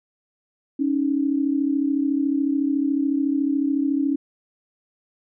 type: tone pair together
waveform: sine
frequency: 277.2 / 311.1 Hz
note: C#4 / D#4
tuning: 0 / 0 cents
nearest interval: major second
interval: 200 cents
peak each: -20 / -24 dBFS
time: 0.79-4.16 s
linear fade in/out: 10 ms
effects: none